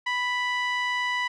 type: tone with low-pass filter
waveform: 5% pulse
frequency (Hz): 987.8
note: B5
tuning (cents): 0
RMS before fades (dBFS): -27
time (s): 0.06-1.28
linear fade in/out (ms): 10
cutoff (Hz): 2000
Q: 1.6
effects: none